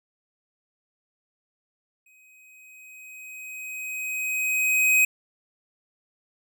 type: tone with exponential growth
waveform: square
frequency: 2520 Hz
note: D#7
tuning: 21 cents sharp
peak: -16 dBFS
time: 2.06-5.05 s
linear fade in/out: 5 ms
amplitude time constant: 650 ms
effects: none